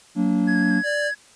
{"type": "chord", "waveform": "triangle", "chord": "Gb augmented", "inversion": "none", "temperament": "just", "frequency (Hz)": [185, 231.2, 289.1], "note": ["Gb3", "Bb3", "D4"], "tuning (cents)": [0, -14, -27], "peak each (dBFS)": -20, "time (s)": [0.15, 0.83], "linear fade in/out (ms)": 50}
{"type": "tone with vibrato", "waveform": "triangle", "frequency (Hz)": 1661.2, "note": "G#6", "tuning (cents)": 0, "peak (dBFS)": -22, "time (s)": [0.47, 1.15], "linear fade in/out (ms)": 20, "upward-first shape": "square", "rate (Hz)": 6.4, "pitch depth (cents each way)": 13}
{"type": "tone", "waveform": "square", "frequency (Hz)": 587.3, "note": "D5", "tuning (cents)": 0, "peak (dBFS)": -24, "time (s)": [0.83, 1.12], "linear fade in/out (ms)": 50}
{"effects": ["white hiss -51 dBFS RMS until 1.35 s", "resampled to 22050 Hz"]}